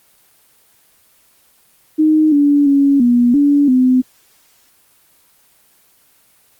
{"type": "tone with pitch steps", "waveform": "sine", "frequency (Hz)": [310.1, 287.8, 279.6, 241.7, 286.6, 255], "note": ["D#4", "D4", "C#4", "B3", "D4", "C4"], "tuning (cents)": [-6, -35, 15, -37, -42, -44], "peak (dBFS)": -8, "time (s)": [1.98, 4.02], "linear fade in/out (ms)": 20, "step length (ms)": 340, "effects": ["white hiss -53 dBFS RMS until 6.59 s", "Opus 24 kbps"]}